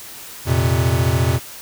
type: chord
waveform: square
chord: F suspended fourth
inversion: none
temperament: equal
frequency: 87.31 / 116.54 / 130.81 Hz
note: F2 / Bb2 / C3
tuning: 0 / 0 / 0 cents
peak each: -20 dBFS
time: 0.45-1.4 s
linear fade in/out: 50 ms
effects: white hiss -36 dBFS RMS until 1.61 s